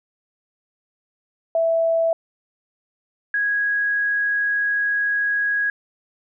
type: tone pair in turn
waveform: sine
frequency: 659.3 / 1655.6 Hz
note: E5 / G#6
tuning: 0 / -6 cents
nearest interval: octave + major third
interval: 1594 cents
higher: second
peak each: -16 / -18 dBFS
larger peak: first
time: 1.55-2.13 / 3.34-5.7 s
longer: second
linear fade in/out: 2 ms
effects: none